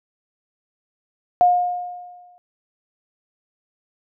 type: tone with exponential decay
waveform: sine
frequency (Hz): 714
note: F5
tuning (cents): +38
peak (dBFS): -9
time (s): 1.41-2.38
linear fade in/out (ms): 0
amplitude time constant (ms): 210
effects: none